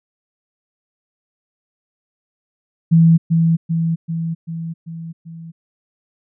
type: tone with echo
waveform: sine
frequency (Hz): 164.81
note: E3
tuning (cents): 0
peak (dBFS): -7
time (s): 2.91-3.18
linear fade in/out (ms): 20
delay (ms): 390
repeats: 6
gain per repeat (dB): -4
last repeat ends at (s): 5.52
effects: none